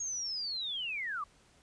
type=linear sweep; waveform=sine; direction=down; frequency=6630 to 1108.7 Hz; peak=-34 dBFS; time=0-1.24 s; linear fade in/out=5 ms; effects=pink hiss -64 dBFS RMS until 1.62 s + resampled to 22050 Hz